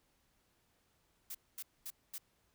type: noise bursts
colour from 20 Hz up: blue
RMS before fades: -44 dBFS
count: 4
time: 1.3-2.182 s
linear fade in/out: 5 ms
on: 48 ms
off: 230 ms
effects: pink hiss -75 dBFS RMS until 2.54 s